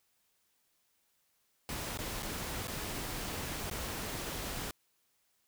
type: noise with dropouts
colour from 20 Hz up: pink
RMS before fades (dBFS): -39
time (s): 1.69-4.71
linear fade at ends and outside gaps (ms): 1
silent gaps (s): 1.974-1.988 / 2.224-2.229 / 2.672-2.68 / 3.7-3.711
effects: white hiss -75 dBFS RMS until 5.47 s